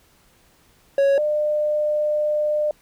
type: tone pair in turn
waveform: triangle / sine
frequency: 554.4 / 601.3 Hz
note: C#5 / D5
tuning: 0 / +41 cents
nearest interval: minor second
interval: 141 cents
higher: second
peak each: -12 / -18 dBFS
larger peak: first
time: 0.98-1.18 / 1.18-2.71 s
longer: second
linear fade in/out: 2 ms
effects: pink hiss -57 dBFS RMS until 2.81 s